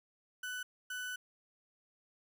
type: tone bursts at uneven times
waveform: 35% pulse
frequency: 1494 Hz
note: F#6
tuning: 16 cents sharp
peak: -37 dBFS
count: 2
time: 0.43-0.63 / 0.9-1.16 s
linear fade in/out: 5 ms
effects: none